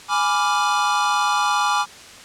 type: chord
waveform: square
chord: G# diminished seventh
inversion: none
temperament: equal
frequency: 830.6 / 987.8 / 1174.7 / 1396.9 Hz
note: G#5 / B5 / D6 / F6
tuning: 0 / 0 / 0 / 0 cents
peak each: -23 / -25 / -22 / -26 dBFS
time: 0.08-1.86 s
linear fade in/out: 50 ms
effects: white hiss -41 dBFS RMS until 2.24 s + low-pass 7000 Hz 12 dB/octave